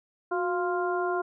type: harmonic tone with a mistuned harmonic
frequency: 349.2 Hz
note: F4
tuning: in tune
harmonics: 1 / 2 / 3 / 4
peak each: -28 / -31 / -33 / -34 dBFS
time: 0.31-1.22 s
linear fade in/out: 10 ms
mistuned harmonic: 1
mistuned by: +68 cents
effects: none